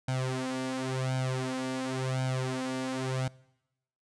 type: tone with flanger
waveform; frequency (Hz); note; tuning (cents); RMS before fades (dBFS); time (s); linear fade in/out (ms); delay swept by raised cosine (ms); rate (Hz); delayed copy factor
sawtooth; 130; C3; -11; -32; 0.08-3.28; 5; 1.3 to 4.3; 0.93; +0.9
effects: noise-tail reverb RT60 0.9 s tail -23 dB re dry + resampled to 22050 Hz